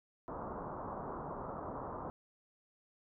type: low-pass noise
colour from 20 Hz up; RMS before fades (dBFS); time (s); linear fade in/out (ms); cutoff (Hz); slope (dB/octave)
white; -43; 0.28-2.1; 0; 1200; 48
effects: none